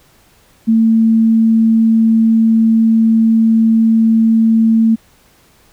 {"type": "tone", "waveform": "sine", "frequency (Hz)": 224.5, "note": "A3", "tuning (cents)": 35, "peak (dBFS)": -7, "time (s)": [0.67, 4.96], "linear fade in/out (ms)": 20, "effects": ["pink hiss -50 dBFS RMS until 5.72 s"]}